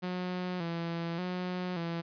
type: tone with vibrato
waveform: sawtooth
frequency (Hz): 174.61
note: F3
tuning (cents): 0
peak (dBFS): -29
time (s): 0.02-2.02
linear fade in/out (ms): 20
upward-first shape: square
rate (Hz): 0.86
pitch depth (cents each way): 65
effects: resampled to 11025 Hz